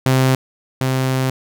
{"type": "tone pair in turn", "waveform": "sawtooth", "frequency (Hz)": [130.81, 130.81], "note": ["C3", "C3"], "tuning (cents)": [0, 0], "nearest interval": "unison", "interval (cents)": 0, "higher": "neither", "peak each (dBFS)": [-8, -12], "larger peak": "first", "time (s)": [[0.06, 0.35], [0.81, 1.3]], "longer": "second", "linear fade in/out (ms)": 2, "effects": []}